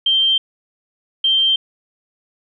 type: tone pair in turn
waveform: sine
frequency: 3147 / 3147 Hz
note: G7 / G7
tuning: +6 / +6 cents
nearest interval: unison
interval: 0 cents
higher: neither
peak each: -12 dBFS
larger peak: neither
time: 0.06-0.38 / 1.24-1.56 s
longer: neither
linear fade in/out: 5 ms
effects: none